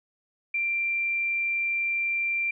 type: tone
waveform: sine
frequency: 2364 Hz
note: D7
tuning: 11 cents sharp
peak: -24 dBFS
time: 0.54-2.51 s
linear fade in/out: 5 ms
effects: none